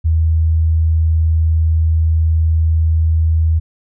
sine tone, 80.4 Hz, E2, 43 cents flat, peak -10 dBFS, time 0.04-3.6 s, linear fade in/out 20 ms, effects none

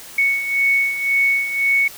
sine beating tone pair, 2217 / 2218.9 Hz, C#7 / C#7, 0 / +1 cents, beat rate 1.9 Hz, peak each -22 / -16 dBFS, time 0.18-1.88 s, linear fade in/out 5 ms, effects white hiss -38 dBFS RMS until 1.97 s

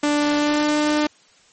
sawtooth tone with pitch glide, 294.1 to 299.6 Hz, D4 to D4, +3 to +35 cents, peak -13 dBFS, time 0.03-1.07 s, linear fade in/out 5 ms, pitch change +32 cents, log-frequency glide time 0.37-0.7 s, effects white hiss -54 dBFS RMS until 1.52 s + MP3 32 kbps

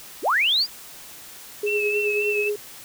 sine linear sweep, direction up, 213.2 to 5010 Hz, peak -17 dBFS, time 0.22-0.67 s, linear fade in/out 50 ms
sine tone with tremolo, 415.4 Hz, G#4, in tune, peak -20 dBFS, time 1.63-2.56 s, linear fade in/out 5 ms, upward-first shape triangle, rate 9.5 Hz, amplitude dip 55%
sine tone with vibrato, 2637 Hz, E7, in tune, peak -23 dBFS, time 1.66-2.5 s, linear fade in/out 20 ms, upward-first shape sine, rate 3.7 Hz, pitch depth 44 cents each way
effects white hiss -42 dBFS RMS until 2.84 s

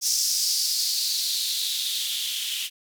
violet noise with band-pass filter sweep, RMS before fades -26 dBFS, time 0.01-2.7 s, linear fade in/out 50 ms, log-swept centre 5600 to 3000 Hz, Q 4.6, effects none

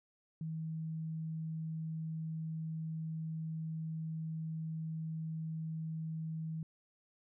sine tone, 160 Hz, D#3, 49 cents sharp, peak -37 dBFS, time 0.41-6.63 s, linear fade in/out 2 ms, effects none

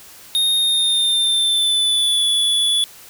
square tone with pitch glide, 3700 to 3432 Hz, A#7 to A7, -14 to -44 cents, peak -15 dBFS, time 0.35-2.84 s, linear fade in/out 0 ms, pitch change -130 cents, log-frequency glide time 0.58-2.25 s, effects white hiss -42 dBFS RMS until 3.09 s

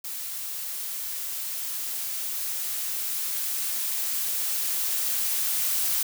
blue noise with level ramp, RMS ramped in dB -34 to -25 dBFS, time 0.04-6.03 s, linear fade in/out 5 ms, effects none

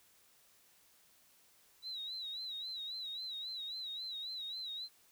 sine tone with vibrato, 3908 Hz, B7, 19 cents flat, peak -40 dBFS, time 1.82-4.89 s, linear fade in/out 50 ms, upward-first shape sine, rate 3.7 Hz, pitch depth 87 cents each way, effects white hiss -67 dBFS RMS until 5.11 s

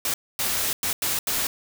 white noise bursts at uneven times, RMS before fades -25 dBFS, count 5, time 0.05-0.14 / 0.39-0.73 / 0.83-0.93 / 1.02-1.19 / 1.27-1.47 s, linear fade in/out 2 ms, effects none

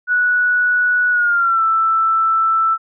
sine tone with pitch glide, 1471 to 1325.7 Hz, F#6 to E6, -11 to +9 cents, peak -12 dBFS, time 0.07-2.78 s, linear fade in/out 50 ms, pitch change -180 cents, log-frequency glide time 1.11-1.63 s, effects none

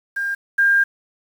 sine tone pair in turn, 1604 / 1604 Hz, G6 / G6, +39 / +39 cents, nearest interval unison, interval 0 cents, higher neither, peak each -20 / -12 dBFS, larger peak second, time 0.16-0.35 / 0.58-0.84 s, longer second, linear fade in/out 10 ms, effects 7-bit

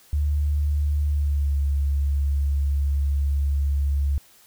sine tone with pitch glide, 73.42 to 70.51 Hz, D2 to C#2, 0 to +30 cents, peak -19 dBFS, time 0.13-4.18 s, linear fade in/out 0 ms, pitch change -70 cents, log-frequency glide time 1.08-1.56 s, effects white hiss -54 dBFS RMS until 4.46 s

